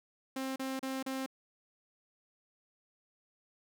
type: tone bursts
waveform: sawtooth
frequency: 265 Hz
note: C4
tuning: 22 cents sharp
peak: -31 dBFS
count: 4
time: 0.36-1.262 s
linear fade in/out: 5 ms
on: 200 ms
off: 34 ms
effects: none